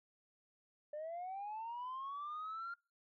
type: linear sweep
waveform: sine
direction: up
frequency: 587.3 to 1400 Hz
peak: -40 dBFS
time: 0.93-2.74 s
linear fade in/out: 5 ms
effects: noise-tail reverb RT60 0.3 s tail -25 dB re dry + tanh soft clip ceiling -39 dBFS